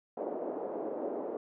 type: band-pass noise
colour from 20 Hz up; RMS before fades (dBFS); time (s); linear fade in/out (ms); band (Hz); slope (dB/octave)
white; -37; 0.17-1.37; 2; 290 to 620; 24
effects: none